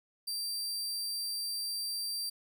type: tone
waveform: sawtooth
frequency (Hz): 4699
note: D8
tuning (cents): 0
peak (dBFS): -31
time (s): 0.27-2.3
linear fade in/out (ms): 10
effects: none